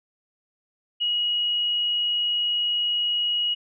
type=tone; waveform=sine; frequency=2900 Hz; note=F#7; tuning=35 cents flat; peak=-21 dBFS; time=1-3.55 s; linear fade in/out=20 ms; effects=none